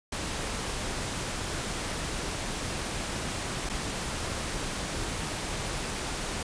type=noise with dropouts; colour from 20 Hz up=pink; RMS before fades=-33 dBFS; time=0.12-6.43 s; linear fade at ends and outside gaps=5 ms; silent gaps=3.692-3.696 s; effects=resampled to 22050 Hz